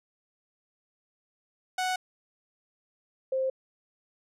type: tone pair in turn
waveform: sawtooth / sine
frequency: 740 / 526 Hz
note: F#5 / C5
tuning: 0 / +9 cents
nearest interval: tritone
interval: 591 cents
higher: first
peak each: -23 / -25 dBFS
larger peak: first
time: 1.78-1.96 / 3.32-3.5 s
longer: neither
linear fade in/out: 5 ms
effects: low-pass 10000 Hz 12 dB/octave